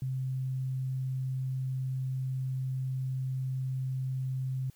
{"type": "tone", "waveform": "sine", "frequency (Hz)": 130.81, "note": "C3", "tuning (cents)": 0, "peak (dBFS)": -30, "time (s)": [0.02, 4.7], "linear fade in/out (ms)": 2, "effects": ["white hiss -65 dBFS RMS until 4.75 s"]}